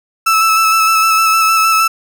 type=tone with vibrato; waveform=35% pulse; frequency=1313 Hz; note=E6; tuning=7 cents flat; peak=-7 dBFS; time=0.26-1.88 s; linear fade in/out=10 ms; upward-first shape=square; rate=6.5 Hz; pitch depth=15 cents each way; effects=none